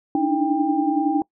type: tone cluster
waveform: sine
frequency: 288.8 / 299.6 / 321.4 / 794 Hz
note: D4 / D4 / E4 / G5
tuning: -29 / +35 / -44 / +22 cents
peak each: -23 dBFS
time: 0.15-1.22 s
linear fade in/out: 2 ms
effects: noise-tail reverb RT60 0.1 s tail -23 dB re dry